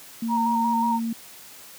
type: tone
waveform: sine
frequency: 229 Hz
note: A#3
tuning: 31 cents flat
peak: -24 dBFS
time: 0.22-1.13 s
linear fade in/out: 5 ms
type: tone with vibrato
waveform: sine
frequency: 932.3 Hz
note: A#5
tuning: in tune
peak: -21 dBFS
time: 0.28-1 s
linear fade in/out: 50 ms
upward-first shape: square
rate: 5.5 Hz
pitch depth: 25 cents each way
effects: white hiss -45 dBFS RMS until 1.78 s + high-pass 80 Hz 12 dB/octave